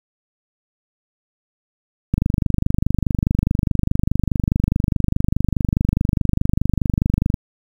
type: click train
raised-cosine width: 5 ms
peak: -4 dBFS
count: 130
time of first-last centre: 2.14-7.342 s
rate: 24.8 Hz
effects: 7-bit